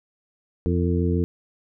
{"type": "harmonic tone with a mistuned harmonic", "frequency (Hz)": 86.5, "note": "F2", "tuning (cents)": -16, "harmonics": [1, 2, 3, 4, 5], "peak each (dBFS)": [-22, -25, -27, -28, -29], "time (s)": [0.66, 1.24], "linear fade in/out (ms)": 0, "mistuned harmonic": 5, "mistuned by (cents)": 55, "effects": []}